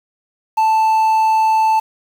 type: tone with quantisation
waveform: triangle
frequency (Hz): 880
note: A5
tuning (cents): 0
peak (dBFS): -9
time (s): 0.57-1.8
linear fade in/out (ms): 10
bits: 6
effects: none